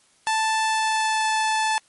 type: tone with pitch glide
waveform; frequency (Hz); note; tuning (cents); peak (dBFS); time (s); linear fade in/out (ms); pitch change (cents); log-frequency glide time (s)
sawtooth; 880 to 873.9; A5 to A5; 0 to -12; -16; 0.27-1.78; 0; -12; 0.61-1.28
effects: white hiss -59 dBFS RMS until 1.88 s + MP3 48 kbps